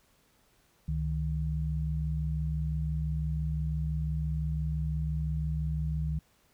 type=tone pair together; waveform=sine; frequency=69 / 154.9 Hz; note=C#2 / D#3; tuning=-7 / -7 cents; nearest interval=octave + major second; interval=1400 cents; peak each=-31 / -31 dBFS; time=0.88-6.19 s; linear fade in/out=5 ms; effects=pink hiss -67 dBFS RMS until 6.53 s